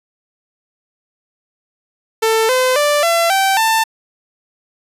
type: tone with pitch steps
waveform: sawtooth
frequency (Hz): 445.3 / 511.5 / 587.6 / 674.9 / 775.3 / 890.6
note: A4 / C5 / D5 / E5 / G5 / A5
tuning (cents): +21 / -39 / +1 / +41 / -19 / +21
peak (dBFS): -8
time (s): 2.22-3.84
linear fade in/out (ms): 10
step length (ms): 270
effects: resampled to 32000 Hz